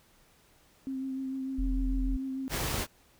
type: tone with vibrato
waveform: sine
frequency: 265.1 Hz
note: C4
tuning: 23 cents sharp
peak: -32 dBFS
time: 0.87-2.48 s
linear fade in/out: 0 ms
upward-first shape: sine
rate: 6.7 Hz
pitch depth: 18 cents each way
type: tone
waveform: sine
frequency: 42.52 Hz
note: F1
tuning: 46 cents flat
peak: -27 dBFS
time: 1.58-2.17 s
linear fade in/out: 10 ms
type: noise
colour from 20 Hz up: pink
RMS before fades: -32 dBFS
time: 2.49-2.87 s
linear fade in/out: 50 ms
effects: pink hiss -63 dBFS RMS until 3.19 s